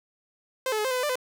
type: tone with pitch steps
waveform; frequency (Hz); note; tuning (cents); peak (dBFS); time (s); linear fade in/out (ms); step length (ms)
sawtooth; 520 / 432.2 / 424.4 / 523 / 506 / 503 / 592 / 507; C5 / A4 / G#4 / C5 / B4 / B4 / D5 / B4; -11 / -31 / +38 / -1 / +42 / +32 / +14 / +45; -21; 0.66-1.156; 2; 62
effects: none